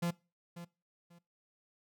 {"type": "tone with echo", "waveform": "45% pulse", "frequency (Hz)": 172.1, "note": "F3", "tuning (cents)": -25, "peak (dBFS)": -31, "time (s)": [0.02, 0.11], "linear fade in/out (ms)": 10, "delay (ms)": 540, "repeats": 2, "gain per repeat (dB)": -13, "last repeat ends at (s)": 1.19, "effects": ["noise-tail reverb RT60 0.3 s tail -22 dB re dry"]}